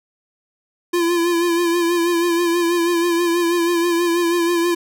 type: tone with vibrato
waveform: square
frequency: 342.8 Hz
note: F4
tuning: 32 cents flat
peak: -16 dBFS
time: 0.93-4.75 s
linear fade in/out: 10 ms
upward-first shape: sine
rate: 6.2 Hz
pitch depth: 42 cents each way
effects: none